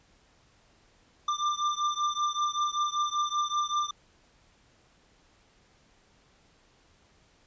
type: beating tone pair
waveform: square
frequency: 1188 / 1193.2 Hz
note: D6 / D6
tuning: +20 / +27 cents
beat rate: 5.2 Hz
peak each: -30 / -31 dBFS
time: 1.28-3.91 s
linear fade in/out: 5 ms
effects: pink hiss -63 dBFS RMS until 7.46 s + resampled to 16000 Hz